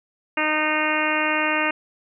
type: harmonic tone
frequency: 307.4 Hz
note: D#4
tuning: 21 cents flat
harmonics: 1 / 2 / 3 / 4 / 5 / 6 / 7 / 8 / 9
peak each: -28 / -28 / -28 / -28 / -28 / -28 / -28 / -28 / -28 dBFS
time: 0.37-1.71 s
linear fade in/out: 5 ms
effects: none